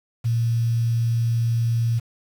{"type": "tone with quantisation", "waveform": "sine", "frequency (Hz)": 116.2, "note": "A#2", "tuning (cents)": -5, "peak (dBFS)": -18, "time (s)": [0.24, 2], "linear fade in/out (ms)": 20, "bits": 7, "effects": []}